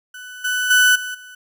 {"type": "tone with level steps", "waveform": "35% pulse", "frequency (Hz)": 1494, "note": "F#6", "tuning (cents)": 16, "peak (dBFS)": [-32, -17, -9, -24, -36], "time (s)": [0.14, 1.35], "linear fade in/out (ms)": 5, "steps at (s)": [0.44, 0.7, 0.95, 1.14], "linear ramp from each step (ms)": 10, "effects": []}